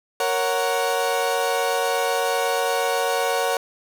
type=chord; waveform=30% pulse; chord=F# major; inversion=first; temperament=equal; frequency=466.2 / 554.4 / 740 Hz; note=A#4 / C#5 / F#5; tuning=0 / 0 / 0 cents; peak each=-22 dBFS; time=0.2-3.57 s; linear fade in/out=2 ms; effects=none